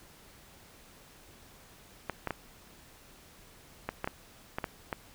clicks, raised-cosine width 0.5 ms, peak -17 dBFS, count 9, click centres 2.097 / 2.273 / 2.307 / 3.89 / 4.044 / 4.075 / 4.585 / 4.642 / 4.928 s, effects pink hiss -56 dBFS RMS until 5.14 s

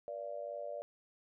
sine tone with amplitude modulation, 582 Hz, D5, 16 cents flat, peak -35 dBFS, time 0.08-0.82 s, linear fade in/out 0 ms, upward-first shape sine, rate 103 Hz, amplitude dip 95%, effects none

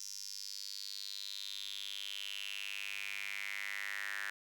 sawtooth tone with high-pass filter sweep, 100 Hz, G2, 35 cents sharp, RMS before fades -43 dBFS, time 0-4.3 s, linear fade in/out 0 ms, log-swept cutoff 5700 to 1700 Hz, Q 6.1, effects none

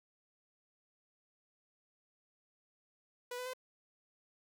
sawtooth tone with pitch steps, 491.1 / 501.1 / 511.4 Hz, B4 / B4 / C5, -10 / +25 / -40 cents, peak -36 dBFS, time 3.31-3.535 s, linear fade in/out 5 ms, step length 75 ms, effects none

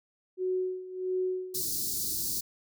sine tone with tremolo, 370 Hz, F#4, in tune, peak -26 dBFS, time 0.37-1.63 s, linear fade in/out 50 ms, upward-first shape sine, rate 1.5 Hz, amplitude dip 80%
white band-stop noise, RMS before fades -32 dBFS, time 1.54-2.41 s, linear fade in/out 10 ms, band 400 to 4200 Hz, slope 48 dB/octave
effects none

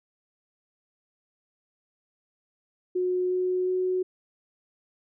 sine tone with pitch steps, 364 / 366.3 / 368.7 Hz, F#4 / F#4 / F#4, -28 / -17 / -6 cents, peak -23 dBFS, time 2.95-4.03 s, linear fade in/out 10 ms, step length 360 ms, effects none

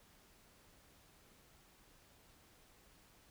silence, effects pink hiss -66 dBFS RMS until 3.3 s

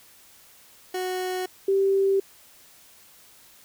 30% pulse / sine tone pair in turn, 368.4 / 390.3 Hz, F#4 / G4, -7 / -8 cents, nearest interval minor second, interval 99 cents, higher second, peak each -24 / -18 dBFS, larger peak second, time 0.94-1.46 / 1.68-2.2 s, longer neither, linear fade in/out 5 ms, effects white hiss -53 dBFS RMS until 3.64 s

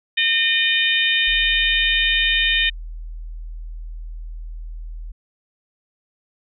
harmonic tone, 610 Hz, D#5, 34 cents flat, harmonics 3 / 4 / 5 / 6, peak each -21 / -21 / -21 / -21 dBFS, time 0.17-2.7 s, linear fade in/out 10 ms
sine tone, 40 Hz, D#1, 49 cents sharp, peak -29 dBFS, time 1.27-5.12 s, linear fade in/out 10 ms
effects none

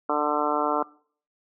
harmonic tone, 148.7 Hz, D3, 22 cents sharp, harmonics 2 / 3 / 4 / 5 / 6 / 7 / 8 / 9, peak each -30 / -30 / -30 / -30 / -30 / -30 / -30 / -30 dBFS, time 0.09-0.83 s, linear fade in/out 5 ms, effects noise-tail reverb RT60 0.5 s tail -22 dB re dry

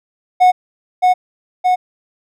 triangle tone with echo, 732 Hz, F#5, 19 cents flat, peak -4 dBFS, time 0.4-0.52 s, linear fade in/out 20 ms, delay 620 ms, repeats 2, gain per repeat -2 dB, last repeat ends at 1.76 s, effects none

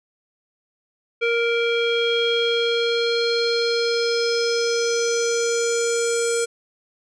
square tone with low-pass filter sweep, 467.1 Hz, A#4, 3 cents sharp, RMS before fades -21 dBFS, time 1.21-6.46 s, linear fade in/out 20 ms, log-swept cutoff 2600 to 8200 Hz, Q 5.1, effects none

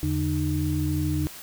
sine tone cluster, 83 / 145.8 / 305.5 Hz, E2 / D3 / D#4, +12 / -12 / -32 cents, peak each -27 dBFS, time 0.03-1.27 s, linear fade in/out 0 ms, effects white hiss -42 dBFS RMS until 1.42 s

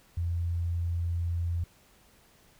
sine tone, 85.5 Hz, F2, 36 cents flat, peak -27 dBFS, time 0.17-1.64 s, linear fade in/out 5 ms, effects pink hiss -61 dBFS RMS until 2.59 s

